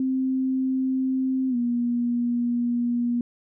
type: tone with pitch glide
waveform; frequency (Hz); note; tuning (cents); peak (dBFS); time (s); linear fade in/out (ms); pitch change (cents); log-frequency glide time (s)
sine; 261.6 to 239.9; C4 to A#3; 0 to +50; -21; 0-3.21; 2; -150; 1.49-1.56
effects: none